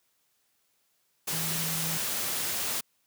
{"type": "tone in noise", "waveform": "sine", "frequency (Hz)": 162.5, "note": "E3", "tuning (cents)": -24, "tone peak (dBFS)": -35, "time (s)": [1.32, 1.98], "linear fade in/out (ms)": 10, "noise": "white", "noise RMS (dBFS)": -31, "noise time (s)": [1.27, 2.81], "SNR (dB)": -7, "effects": ["white hiss -72 dBFS RMS until 3.06 s", "high-pass 80 Hz 12 dB/octave"]}